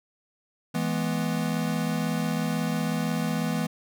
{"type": "chord", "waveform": "square", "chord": "E major", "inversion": "none", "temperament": "equal with one note detuned", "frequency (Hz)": [164.81, 210.7, 246.9], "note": ["E3", "G#3", "B3"], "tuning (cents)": [0, 25, 0], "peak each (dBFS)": [-29, -31, -31], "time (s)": [0.74, 3.67], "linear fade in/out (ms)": 10, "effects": []}